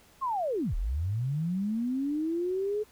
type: linear two-way sweep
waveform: sine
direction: down then up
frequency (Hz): 1106 to 33 to 430.2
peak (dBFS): -27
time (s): 0.21-2.84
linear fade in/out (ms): 20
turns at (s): 0.75
effects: pink hiss -59 dBFS RMS until 2.91 s